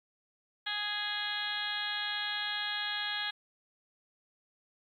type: harmonic tone with a mistuned harmonic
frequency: 415.3 Hz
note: G#4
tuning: in tune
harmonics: 2 / 3 / 4 / 5 / 6 / 7 / 8 / 9 / 10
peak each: -43 / -47 / -37 / -44 / -47 / -46 / -37 / -42 / -43 dBFS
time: 0.66-3.31 s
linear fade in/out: 10 ms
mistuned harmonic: 10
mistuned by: -28 cents
effects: 11-bit